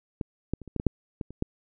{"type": "clicks", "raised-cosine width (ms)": 3, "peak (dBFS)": [-17, -14, -28, -29, -16, -17, -7, -19, -29, -13], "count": 10, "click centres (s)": [0.212, 0.536, 0.617, 0.677, 0.763, 0.799, 0.867, 1.212, 1.306, 1.424], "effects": []}